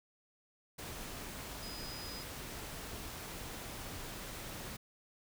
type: tone in noise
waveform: sine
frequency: 4978 Hz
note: D#8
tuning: in tune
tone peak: -47 dBFS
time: 1.62-2.23 s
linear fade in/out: 10 ms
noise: pink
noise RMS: -45 dBFS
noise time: 0.78-4.77 s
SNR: -5 dB
effects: none